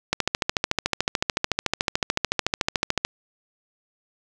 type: click train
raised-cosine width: 0.2 ms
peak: -3 dBFS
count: 41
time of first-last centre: 0.13-3.05 s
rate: 13.7 Hz
effects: none